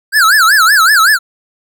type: tone with vibrato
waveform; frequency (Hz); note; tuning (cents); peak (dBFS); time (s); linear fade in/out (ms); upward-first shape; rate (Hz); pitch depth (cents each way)
square; 1500; F#6; +23; -6; 0.12-1.19; 50; sine; 5.3; 270
effects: none